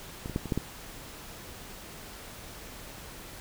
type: clicks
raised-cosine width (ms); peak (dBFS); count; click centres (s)
3; -23 / -23 / -15 / -24 / -14 / -15; 6; 0.259 / 0.297 / 0.361 / 0.457 / 0.522 / 0.576
effects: pink hiss -45 dBFS RMS until 3.4 s